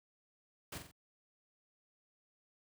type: noise with echo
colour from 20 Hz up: pink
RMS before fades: -44 dBFS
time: 0.72-0.78 s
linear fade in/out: 5 ms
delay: 45 ms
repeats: 3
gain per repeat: -6 dB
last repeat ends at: 0.915 s
effects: high-pass 60 Hz 12 dB/octave